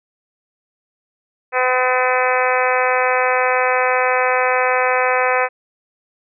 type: harmonic tone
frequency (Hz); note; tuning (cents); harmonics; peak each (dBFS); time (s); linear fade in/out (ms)
253.9; B3; +48; 2 / 3 / 4 / 5 / 6 / 7 / 8 / 9 / 10; -19 / -21 / -22 / -23 / -24 / -24 / -25 / -26 / -26; 1.52-5.49; 50
effects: none